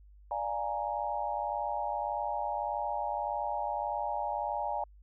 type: chord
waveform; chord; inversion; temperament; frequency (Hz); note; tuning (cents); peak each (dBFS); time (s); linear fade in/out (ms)
sine; Bb dominant seventh; first; equal with one note detuned; 591.1 / 698.5 / 830.6 / 932.3; D5 / F5 / Ab5 / Bb5; +11 / 0 / 0 / 0; -38 / -38 / -34 / -37; 0.31-4.84; 2
effects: added 50 Hz sine -53 dBFS peak until 5.02 s